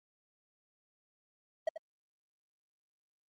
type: tone with echo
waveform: triangle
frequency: 641 Hz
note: E5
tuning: 49 cents flat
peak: -25 dBFS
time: 1.67-1.69 s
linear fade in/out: 5 ms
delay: 87 ms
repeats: 1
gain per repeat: -11 dB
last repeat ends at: 1.777 s
effects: Opus 24 kbps